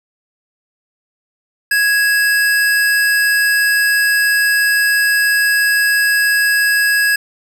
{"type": "tone pair together", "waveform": "square", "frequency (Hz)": [1661, 2638], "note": ["G#6", "E7"], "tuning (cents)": [0, 1], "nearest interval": "minor sixth", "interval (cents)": 801, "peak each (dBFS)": [-12, -24], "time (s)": [1.71, 7.16], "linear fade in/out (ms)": 5, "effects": []}